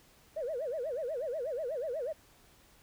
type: tone with vibrato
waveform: sine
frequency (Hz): 554.4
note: C#5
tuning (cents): 0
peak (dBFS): -32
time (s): 0.36-2.13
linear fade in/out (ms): 10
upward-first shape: sine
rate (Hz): 8.2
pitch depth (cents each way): 280
effects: tanh soft clip ceiling -28 dBFS + pink hiss -62 dBFS RMS until 2.82 s